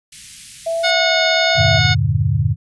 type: band-stop noise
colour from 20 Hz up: white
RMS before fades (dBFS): -36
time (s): 0.12-0.91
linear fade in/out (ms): 5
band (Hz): 190 to 2000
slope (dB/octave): 24
type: tone with vibrato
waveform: sine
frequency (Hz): 659.3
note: E5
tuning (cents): 0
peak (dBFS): -17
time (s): 0.66-1.79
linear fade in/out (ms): 10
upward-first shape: triangle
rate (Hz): 1.3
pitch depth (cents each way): 26
type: harmonic tone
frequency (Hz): 728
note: F#5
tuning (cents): -28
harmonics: 1 / 2 / 3 / 4 / 5 / 6 / 7 / 9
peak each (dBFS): -24 / -20 / -20 / -27 / -20 / -24 / -25 / -32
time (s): 0.83-1.95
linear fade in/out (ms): 20
type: chord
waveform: sine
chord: E half-diminished seventh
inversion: none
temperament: just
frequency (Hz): 82.41 / 98.89 / 118.67 / 148.33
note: E2 / G2 / Bb2 / D3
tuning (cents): 0 / +16 / +31 / +18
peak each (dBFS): -23 / -18 / -18 / -19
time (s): 1.55-2.56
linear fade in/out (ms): 50
effects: resampled to 24000 Hz